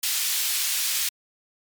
pink high-pass noise, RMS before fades -25 dBFS, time 0.03-1.09 s, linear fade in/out 5 ms, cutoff 3200 Hz, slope 12 dB/octave, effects MP3 96 kbps

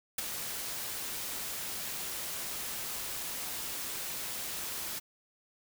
white noise with ADSR envelope, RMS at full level -30 dBFS, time 0.18-5 s, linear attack 6 ms, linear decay 16 ms, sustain -8 dB, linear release 20 ms, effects none

